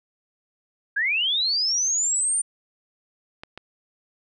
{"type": "linear sweep", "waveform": "sine", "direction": "up", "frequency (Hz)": [1568, 9140], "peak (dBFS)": -20, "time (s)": [0.96, 2.42], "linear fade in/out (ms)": 10}
{"type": "clicks", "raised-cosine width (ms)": 0.3, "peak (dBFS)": -21, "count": 2, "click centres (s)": [3.435, 3.576]}
{"effects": []}